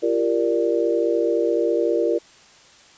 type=chord; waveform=sine; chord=G minor seventh; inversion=third; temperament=equal with one note detuned; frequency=342.4 / 392 / 466.2 / 587.3 Hz; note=F4 / G4 / Bb4 / D5; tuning=-34 / 0 / 0 / 0 cents; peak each=-22 / -26 / -21 / -25 dBFS; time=0.02-2.19 s; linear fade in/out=20 ms; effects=white hiss -50 dBFS RMS until 2.97 s + resampled to 16000 Hz